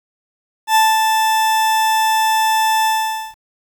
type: tone with ADSR envelope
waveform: 40% pulse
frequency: 880 Hz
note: A5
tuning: in tune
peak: -8 dBFS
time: 0.67-3.35 s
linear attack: 83 ms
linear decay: 220 ms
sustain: -4 dB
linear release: 490 ms
effects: 8-bit